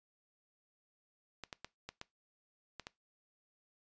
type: clicks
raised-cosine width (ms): 0.2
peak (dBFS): -26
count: 7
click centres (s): 1.437 / 1.528 / 1.646 / 1.89 / 2.014 / 2.797 / 2.869
effects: noise-tail reverb RT60 0.2 s tail -21 dB re dry + resampled to 16000 Hz

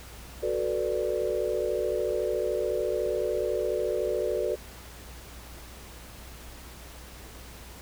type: chord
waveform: sine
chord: B minor seventh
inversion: second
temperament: equal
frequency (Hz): 370 / 440 / 493.9 / 587.3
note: F#4 / A4 / B4 / D5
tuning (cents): 0 / 0 / 0 / 0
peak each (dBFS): -31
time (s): 0.42-4.56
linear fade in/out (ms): 20
effects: added 60 Hz sine -46 dBFS peak until 7.81 s + pink hiss -47 dBFS RMS until 7.81 s

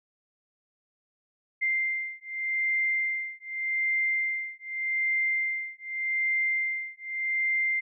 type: beating tone pair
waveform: sine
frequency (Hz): 2093 / 2093.84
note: C7 / C7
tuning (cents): 0 / +1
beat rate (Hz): 0.84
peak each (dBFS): -29 / -29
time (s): 1.61-7.81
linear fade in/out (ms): 20
effects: none

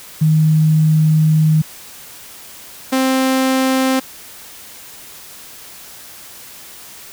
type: tone pair in turn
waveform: sine / sawtooth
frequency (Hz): 156.1 / 262.5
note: D#3 / C4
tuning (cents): +6 / +6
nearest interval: major sixth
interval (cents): 900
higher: second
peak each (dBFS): -9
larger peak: neither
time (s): 0.21-1.62 / 2.92-4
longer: first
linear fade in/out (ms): 10
effects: white hiss -37 dBFS RMS until 7.12 s

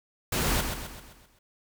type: noise with echo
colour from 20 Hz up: pink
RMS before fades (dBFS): -27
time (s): 0.32-0.61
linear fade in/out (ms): 5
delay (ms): 130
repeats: 6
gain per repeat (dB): -6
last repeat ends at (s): 1.39
effects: none

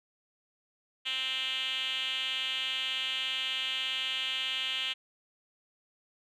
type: tone with band-pass filter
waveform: 5% pulse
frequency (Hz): 261.8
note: C4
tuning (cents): +1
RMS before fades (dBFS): -33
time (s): 1.05-4.94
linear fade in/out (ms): 20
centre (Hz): 3100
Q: 5.4
effects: none

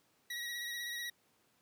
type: tone with vibrato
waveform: 25% pulse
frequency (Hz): 1912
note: A#6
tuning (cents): +43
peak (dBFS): -35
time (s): 0.3-1.1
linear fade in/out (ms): 5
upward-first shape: sine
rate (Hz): 16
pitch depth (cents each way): 29
effects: pink hiss -72 dBFS RMS until 1.61 s + high-pass 150 Hz 12 dB/octave

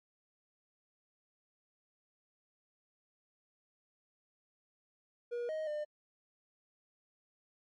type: tone with pitch steps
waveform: triangle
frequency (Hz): 478.9 / 626 / 600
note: A#4 / D#5 / D5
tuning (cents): +47 / +10 / +37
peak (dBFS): -33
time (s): 5.31-5.85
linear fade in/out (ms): 20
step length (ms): 180
effects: MP3 48 kbps

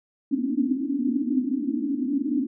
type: band-pass noise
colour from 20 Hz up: white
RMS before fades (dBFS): -25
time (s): 0.31-2.47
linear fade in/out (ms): 10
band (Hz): 240 to 300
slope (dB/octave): 96
effects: none

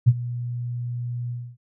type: tone with ADSR envelope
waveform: sine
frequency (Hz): 121.1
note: B2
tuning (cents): -34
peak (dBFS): -8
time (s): 0.06-1.57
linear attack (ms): 22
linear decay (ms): 45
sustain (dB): -18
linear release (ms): 270
effects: none

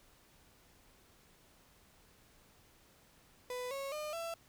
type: tone with pitch steps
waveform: 35% pulse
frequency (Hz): 497.9 / 549.3 / 605.9 / 668.5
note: B4 / C#5 / D#5 / E5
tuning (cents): +14 / -16 / -46 / +24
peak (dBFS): -37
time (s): 3.5-4.34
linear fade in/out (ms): 2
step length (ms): 210
effects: pink hiss -65 dBFS RMS until 4.48 s

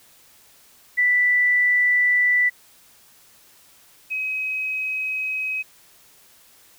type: tone pair in turn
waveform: sine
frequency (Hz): 1975.5 / 2537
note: B6 / D#7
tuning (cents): 0 / +33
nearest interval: major third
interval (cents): 433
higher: second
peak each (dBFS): -15 / -23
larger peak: first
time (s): 0.97-2.5 / 4.1-5.63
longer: neither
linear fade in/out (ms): 20
effects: white hiss -53 dBFS RMS until 6.78 s

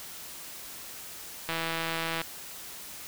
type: click train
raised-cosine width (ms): 0.3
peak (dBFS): -15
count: 120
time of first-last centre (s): 1.49-2.216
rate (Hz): 164
effects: white hiss -43 dBFS RMS until 3.07 s

